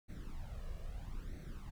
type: noise with flanger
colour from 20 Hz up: brown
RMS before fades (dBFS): -44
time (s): 0.08-1.71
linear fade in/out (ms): 20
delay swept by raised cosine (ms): 0.49 to 1.79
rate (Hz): 0.77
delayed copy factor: +0.75
effects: none